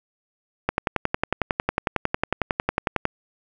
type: click train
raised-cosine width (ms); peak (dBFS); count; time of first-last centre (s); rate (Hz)
0.5; -5; 27; 0.69-3.054; 11
effects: none